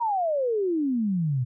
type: exponential sweep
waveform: sine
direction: down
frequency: 968 to 119.1 Hz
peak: -22 dBFS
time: 0-1.45 s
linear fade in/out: 20 ms
effects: none